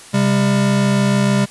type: tone pair together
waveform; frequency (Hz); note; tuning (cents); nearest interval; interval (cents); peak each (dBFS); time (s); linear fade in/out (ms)
square; 133.55 / 200.1; C3 / G3; +36 / +36; perfect fifth; 700; -18 / -15; 0.13-1.46; 20
effects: white hiss -39 dBFS RMS until 1.5 s + resampled to 24000 Hz